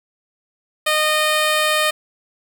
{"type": "tone", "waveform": "10% pulse", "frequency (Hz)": 614, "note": "D#5", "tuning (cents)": -23, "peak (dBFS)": -7, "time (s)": [0.86, 1.91], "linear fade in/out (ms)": 10, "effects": ["7-bit"]}